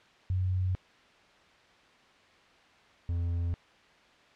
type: tone pair in turn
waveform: sine / triangle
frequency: 92.5 / 85.8 Hz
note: F#2 / F2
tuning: 0 / -30 cents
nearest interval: minor second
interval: 130 cents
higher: first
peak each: -26 dBFS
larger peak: neither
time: 0.3-0.75 / 3.09-3.54 s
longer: neither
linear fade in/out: 0 ms
effects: white hiss -59 dBFS RMS until 4.35 s + low-pass 3000 Hz 12 dB/octave